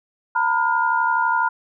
sine tone cluster, 917 / 989 / 1421 Hz, A#5 / B5 / F6, -29 / +2 / +30 cents, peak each -21 dBFS, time 0.35-1.49 s, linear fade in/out 10 ms, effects none

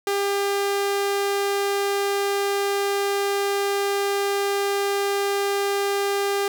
sawtooth tone, 400 Hz, G4, 35 cents sharp, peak -17 dBFS, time 0.07-6.48 s, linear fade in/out 2 ms, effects none

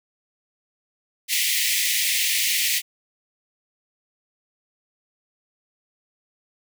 pink high-pass noise, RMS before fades -22 dBFS, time 1.28-2.82 s, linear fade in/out 50 ms, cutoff 1900 Hz, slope 96 dB/octave, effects none

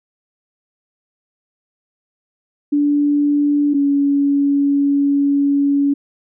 sine tone pair in turn, 290.4 / 282.3 Hz, D4 / C#4, -19 / +32 cents, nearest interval unison, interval 49 cents, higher first, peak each -12 dBFS, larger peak neither, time 2.72-3.74 / 3.74-5.94 s, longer second, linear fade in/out 10 ms, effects none

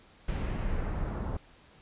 brown noise with low-pass filter sweep, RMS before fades -32 dBFS, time 0.28-1.37 s, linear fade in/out 5 ms, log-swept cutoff 3200 to 1100 Hz, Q 1.2, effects pink hiss -58 dBFS RMS until 1.81 s + resampled to 8000 Hz

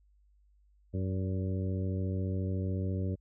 harmonic tone with a mistuned harmonic, 94.1 Hz, F#2, 30 cents sharp, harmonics 1 / 2 / 3 / 4 / 5 / 6, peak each -31 / -37 / -41 / -43 / -45 / -47 dBFS, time 0.93-3.16 s, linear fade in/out 20 ms, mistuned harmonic 6, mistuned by +23 cents, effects added 50 Hz sine -62 dBFS peak until 3.2 s

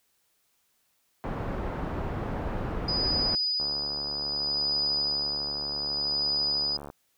pink low-pass noise, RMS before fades -32 dBFS, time 1.24-3.35 s, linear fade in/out 0 ms, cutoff 1100 Hz, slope 12 dB/octave
sine tone with tremolo, 4957 Hz, D#8, 7 cents flat, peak -24 dBFS, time 2.88-6.77 s, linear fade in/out 5 ms, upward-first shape sine, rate 0.64 Hz, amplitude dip 50%
click train, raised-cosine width 1 ms, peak -26 dBFS, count 239, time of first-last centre 3.6-6.901 s, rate 72.1 Hz
effects white hiss -71 dBFS RMS until 7.17 s

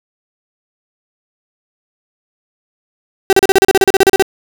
35% pulse tone bursts, 386.5 Hz, G4, 24 cents flat, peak -3 dBFS, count 15, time 3.3-4.224 s, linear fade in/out 0 ms, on 28 ms, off 36 ms, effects none

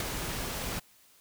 pink noise with ADSR envelope, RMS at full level -29 dBFS, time 0-0.8 s, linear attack 3 ms, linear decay 10 ms, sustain -6 dB, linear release 15 ms, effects white hiss -61 dBFS RMS until 1.2 s

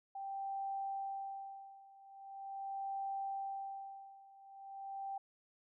sine tone with tremolo, 784 Hz, G5, in tune, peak -37 dBFS, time 0.15-5.18 s, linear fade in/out 5 ms, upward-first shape sine, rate 0.42 Hz, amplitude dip 90%, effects none

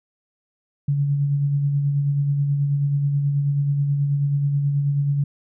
sine tone with tremolo, 142.2 Hz, C#3, 45 cents sharp, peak -16 dBFS, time 0.88-5.24 s, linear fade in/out 5 ms, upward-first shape sine, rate 9.3 Hz, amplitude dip 35%, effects none

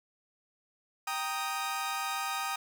sawtooth chord, Eb major, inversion first, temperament equal, 784 / 932.3 / 1244.5 Hz, G5 / Bb5 / Eb6, 0 / 0 / 0 cents, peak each -33 / -35 / -31 dBFS, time 1.07-2.56 s, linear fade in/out 5 ms, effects none

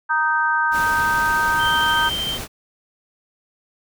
sine chord, Eb major, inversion second, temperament just, 933.4 / 1244.5 / 1555.6 Hz, Bb5 / Eb6 / G6, +2 / 0 / -14 cents, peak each -21 / -23 / -19 dBFS, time 0.09-2.1 s, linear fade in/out 20 ms
pink noise, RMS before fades -30 dBFS, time 0.71-2.48 s, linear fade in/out 50 ms
sine tone with tremolo, 3136 Hz, G7, in tune, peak -21 dBFS, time 1.58-2.39 s, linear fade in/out 50 ms, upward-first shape triangle, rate 13 Hz, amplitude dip 30%
effects none

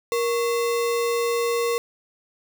sine tone with sample-and-hold, 470 Hz, A#4, 14 cents sharp, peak -20 dBFS, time 0.12-1.78 s, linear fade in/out 0 ms, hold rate 1575 Hz, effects none

